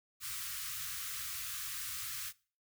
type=band-stop noise; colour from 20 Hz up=white; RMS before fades=-41 dBFS; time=0.2-2.33 s; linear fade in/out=50 ms; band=140 to 1100 Hz; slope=96 dB/octave; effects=noise-tail reverb RT60 0.4 s tail -22 dB re dry